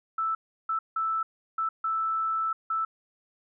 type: tone bursts at uneven times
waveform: sine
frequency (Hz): 1318.5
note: E6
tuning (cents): 0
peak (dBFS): -25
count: 6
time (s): 0.18-0.35 / 0.69-0.79 / 0.96-1.23 / 1.58-1.69 / 1.84-2.53 / 2.7-2.85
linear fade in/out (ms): 5
effects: none